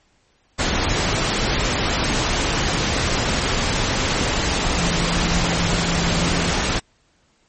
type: tone in noise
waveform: sine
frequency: 170.6 Hz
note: F3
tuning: 40 cents flat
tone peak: -23 dBFS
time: 4.76-6.52 s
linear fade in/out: 20 ms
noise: pink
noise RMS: -20 dBFS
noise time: 0.58-6.8 s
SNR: -6 dB
effects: pink hiss -61 dBFS RMS until 7.48 s + MP3 32 kbps